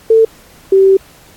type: tone pair in turn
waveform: sine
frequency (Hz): 447.5 / 386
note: A4 / G4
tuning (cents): +29 / -27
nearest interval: minor third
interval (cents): 256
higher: first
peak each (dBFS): -4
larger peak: neither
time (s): 0.1-0.25 / 0.72-0.97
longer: second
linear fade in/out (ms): 5
effects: pink hiss -43 dBFS RMS until 1.36 s + AAC 64 kbps